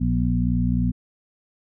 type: harmonic tone with a mistuned harmonic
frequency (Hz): 59.5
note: A#1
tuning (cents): +36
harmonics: 1 / 2 / 3 / 4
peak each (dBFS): -24 / -24 / -24 / -24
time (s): 0-0.92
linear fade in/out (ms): 20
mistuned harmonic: 4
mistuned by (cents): +30
effects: none